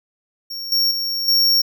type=tone with level steps; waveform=square; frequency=5520 Hz; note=F8; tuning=21 cents flat; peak=-27 / -15 / -21 / -13 dBFS; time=0.5-1.62 s; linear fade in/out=10 ms; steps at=0.72 / 0.91 / 1.28 s; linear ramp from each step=2 ms; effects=none